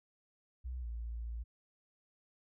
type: tone with pitch glide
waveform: sine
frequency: 62.6 to 57.4 Hz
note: B1 to A#1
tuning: +24 to -26 cents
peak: -38 dBFS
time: 0.64-1.44 s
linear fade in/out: 20 ms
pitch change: -150 cents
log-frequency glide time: 0.81-0.86 s
effects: none